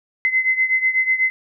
sine beating tone pair, 2049 / 2057.1 Hz, C7 / C7, -37 / -30 cents, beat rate 8.1 Hz, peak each -17 / -21 dBFS, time 0.25-1.3 s, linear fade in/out 0 ms, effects none

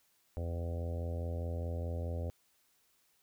harmonic tone, 84.8 Hz, E2, 50 cents sharp, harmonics 1 / 2 / 3 / 4 / 5 / 6 / 7 / 8 / 9, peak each -35 / -48 / -48 / -53 / -50 / -46 / -48 / -56 / -57 dBFS, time 0.37-2.3 s, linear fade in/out 0 ms, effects white hiss -72 dBFS RMS until 3.22 s

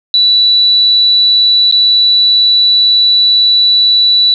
sine tone with dropouts, 3951 Hz, B7, in tune, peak -5 dBFS, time 0.14-4.34 s, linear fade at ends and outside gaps 1 ms, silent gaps 1.713-1.724 s, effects none

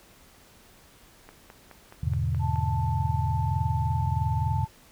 click train, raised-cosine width 0.5 ms, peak -30 dBFS, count 7, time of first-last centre 1.29-2.558 s, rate 4.73 Hz
sine chord, E dominant seventh, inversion none, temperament equal, 82.41 / 103.83 / 123.47 / 146.83 Hz, E2 / G#2 / B2 / D3, 0 / 0 / 0 / 0 cents, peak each -28 / -30 / -29 / -31 dBFS, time 2.03-4.65 s, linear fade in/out 5 ms
sine tone, 881 Hz, A5, 2 cents sharp, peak -31 dBFS, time 2.39-4.68 s, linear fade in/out 50 ms
effects pink hiss -55 dBFS RMS until 4.91 s

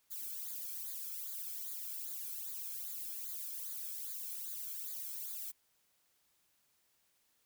violet noise with flanger, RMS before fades -43 dBFS, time 0.1-5.52 s, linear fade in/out 20 ms, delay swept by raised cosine 0.35 to 1.08 ms, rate 2.5 Hz, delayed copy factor -0.95, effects white hiss -75 dBFS RMS until 7.45 s

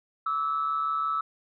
sine tone pair together, 1161.2 / 1307 Hz, D6 / E6, -20 / -15 cents, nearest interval major second, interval 205 cents, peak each -32 / -25 dBFS, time 0.26-1.21 s, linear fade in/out 5 ms, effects tanh soft clip ceiling -19 dBFS

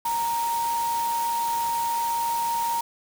sine tone in noise, 932.3 Hz, A#5, in tune, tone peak -23 dBFS, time 0.05-2.81 s, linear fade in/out 5 ms, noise white, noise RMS -35 dBFS, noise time 0.05-2.81 s, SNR +9 dB, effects none

